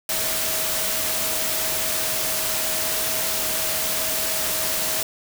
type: tone in noise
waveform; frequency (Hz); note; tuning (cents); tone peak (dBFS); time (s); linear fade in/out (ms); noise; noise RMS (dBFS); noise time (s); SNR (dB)
sine; 638; D#5; +43; -34; 0.09-5.03; 2; white; -24; 0.09-5.03; -13
effects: none